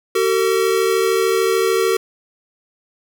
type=tone pair together; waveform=square; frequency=380.5 / 453.9 Hz; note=F#4 / A#4; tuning=+48 / -46 cents; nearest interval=minor third; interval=306 cents; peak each=-18 dBFS; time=0.15-1.97 s; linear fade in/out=5 ms; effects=none